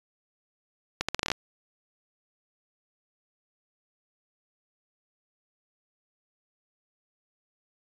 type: accelerating click train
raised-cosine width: 0.2 ms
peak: -9 dBFS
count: 9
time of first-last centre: 1.01-1.317 s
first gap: 76 ms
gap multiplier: 0.79
effects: resampled to 24000 Hz